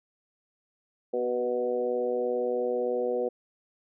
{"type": "harmonic tone with a mistuned harmonic", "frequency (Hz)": 122.9, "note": "B2", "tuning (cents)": -8, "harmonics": [2, 3, 4, 5, 6], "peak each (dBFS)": [-38, -32, -27, -37, -39], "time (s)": [1.13, 3.29], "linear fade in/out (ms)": 10, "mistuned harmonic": 3, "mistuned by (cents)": 24, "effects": []}